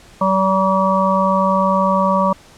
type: harmonic tone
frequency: 191.2 Hz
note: G3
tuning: 43 cents flat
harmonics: 1 / 3 / 5 / 6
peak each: -18 / -18 / -18 / -18 dBFS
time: 0.21-2.33 s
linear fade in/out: 5 ms
effects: pink hiss -45 dBFS RMS until 2.57 s + low-pass 9000 Hz 12 dB/octave